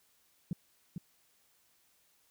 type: tone with echo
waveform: sine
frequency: 172.3 Hz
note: F3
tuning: 23 cents flat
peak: -29 dBFS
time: 0.51-0.53 s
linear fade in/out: 2 ms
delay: 450 ms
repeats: 1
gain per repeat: -6 dB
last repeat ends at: 0.98 s
effects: tanh soft clip ceiling -27 dBFS + white hiss -70 dBFS RMS until 2.3 s